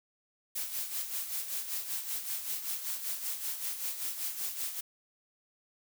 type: noise with tremolo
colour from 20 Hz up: blue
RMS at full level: -34 dBFS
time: 0.55-4.81 s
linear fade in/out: 10 ms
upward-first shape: sine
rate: 5.2 Hz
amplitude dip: 60%
effects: none